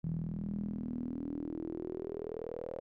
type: tone with band-pass filter sweep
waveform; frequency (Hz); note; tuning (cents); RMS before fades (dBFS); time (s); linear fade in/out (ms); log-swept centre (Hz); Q
sawtooth; 40.44; E1; -32; -39; 0.03-2.8; 10; 160 to 540; 7.3
effects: none